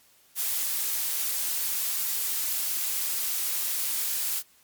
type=noise; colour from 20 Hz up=blue; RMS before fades=-28 dBFS; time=0.35-4.43 s; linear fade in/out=50 ms; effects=white hiss -60 dBFS RMS until 4.63 s + MP3 96 kbps